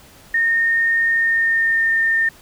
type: tone with pitch glide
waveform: sine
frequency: 1835 to 1813.9 Hz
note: A#6 to A#6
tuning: -28 to -48 cents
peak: -14 dBFS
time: 0.34-2.29 s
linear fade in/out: 5 ms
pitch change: -20 cents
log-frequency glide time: 1.06-1.96 s
effects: pink hiss -46 dBFS RMS until 2.41 s